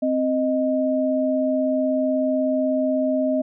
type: tone pair together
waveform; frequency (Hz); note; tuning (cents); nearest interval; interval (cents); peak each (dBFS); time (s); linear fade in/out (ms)
sine; 261.6 / 622.2; C4 / D#5; 0 / 0; octave + minor third; 1500; -21; 0.02-3.42; 10
effects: none